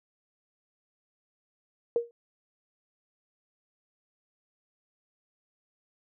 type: tone with exponential decay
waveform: sine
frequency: 470.6 Hz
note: A#4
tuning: 16 cents sharp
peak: -19 dBFS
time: 1.96-2.11 s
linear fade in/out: 1 ms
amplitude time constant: 32 ms
effects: none